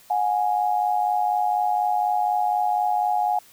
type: tone pair together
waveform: sine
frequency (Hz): 726 / 830.1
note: F#5 / G#5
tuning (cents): -33 / -1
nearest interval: major second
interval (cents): 232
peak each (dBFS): -22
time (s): 0.1-3.39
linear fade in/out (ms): 5
effects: white hiss -52 dBFS RMS until 3.52 s